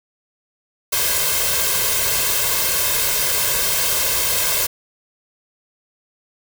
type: noise with comb filter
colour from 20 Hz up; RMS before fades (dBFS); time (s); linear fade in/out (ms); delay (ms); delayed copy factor
white; -19; 0.92-4.67; 10; 1.9; +0.8
effects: none